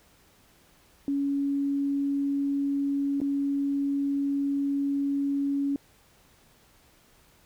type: tone with dropouts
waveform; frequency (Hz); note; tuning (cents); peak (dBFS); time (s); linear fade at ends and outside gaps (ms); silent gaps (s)
sine; 280.2; C#4; +19; -24; 1.08-5.76; 1; 3.203-3.215
effects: pink hiss -60 dBFS RMS until 7.45 s